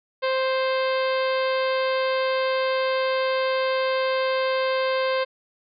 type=harmonic tone; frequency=524 Hz; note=C5; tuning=2 cents sharp; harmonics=1 / 2 / 3 / 4 / 5 / 6 / 7 / 8 / 9; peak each=-22 / -28 / -32 / -34 / -36 / -38 / -39 / -40 / -41 dBFS; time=0.22-5.25 s; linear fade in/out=20 ms; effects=none